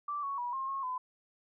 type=tone with pitch steps; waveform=sine; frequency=1168 / 1111 / 970 / 1067 / 1087 / 1013 Hz; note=D6 / C#6 / B5 / C6 / C#6 / B5; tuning=-10 / +4 / -31 / +34 / -34 / +44 cents; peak=-33 dBFS; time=0.08-0.98 s; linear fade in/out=5 ms; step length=150 ms; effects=none